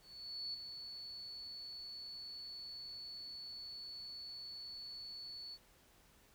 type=tone with ADSR envelope; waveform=sine; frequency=4435 Hz; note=C#8; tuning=in tune; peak=-39 dBFS; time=0.01-5.58 s; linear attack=530 ms; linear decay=9 ms; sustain=-7 dB; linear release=45 ms; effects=pink hiss -67 dBFS RMS until 6.34 s